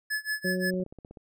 square tone with tremolo, 1716 Hz, A6, 44 cents flat, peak -27 dBFS, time 0.1-0.71 s, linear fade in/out 10 ms, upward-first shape sine, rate 5.7 Hz, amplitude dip 95%
harmonic tone, 183.9 Hz, F#3, 10 cents flat, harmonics 1 / 2 / 3, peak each -29 / -32 / -34 dBFS, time 0.44-0.84 s, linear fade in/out 10 ms
click train, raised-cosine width 2 ms, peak -32 dBFS, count 8, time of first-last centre 0.74-1.172 s, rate 16.2 Hz
effects none

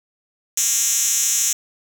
5% pulse tone with high-pass filter, 233.1 Hz, A#3, in tune, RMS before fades -19 dBFS, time 0.57-1.53 s, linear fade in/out 5 ms, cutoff 6300 Hz, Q 2.5, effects none

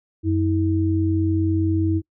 sine tone pair together, 92.5 / 322.1 Hz, F#2 / E4, 0 / -40 cents, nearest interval octave + minor seventh, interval 2160 cents, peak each -20 dBFS, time 0.23-2.02 s, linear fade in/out 50 ms, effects noise-tail reverb RT60 0.1 s tail -23 dB re dry

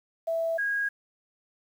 sine tone pair in turn, 659 / 1639.6 Hz, E5 / G#6, -1 / -23 cents, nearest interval octave + major third, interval 1578 cents, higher second, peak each -25 dBFS, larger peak neither, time 0.27-0.58 / 0.58-0.89 s, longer neither, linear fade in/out 10 ms, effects 9-bit

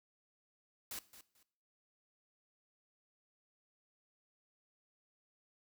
white noise with echo, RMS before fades -44 dBFS, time 0.91-0.99 s, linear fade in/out 2 ms, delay 220 ms, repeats 2, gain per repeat -13 dB, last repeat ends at 1.43 s, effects noise-tail reverb RT60 0.6 s tail -18 dB re dry

